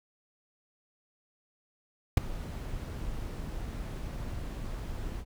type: noise with ADSR envelope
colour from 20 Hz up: brown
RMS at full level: -17 dBFS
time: 2.17-5.25 s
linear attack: 4 ms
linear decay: 11 ms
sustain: -20 dB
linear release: 57 ms
effects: none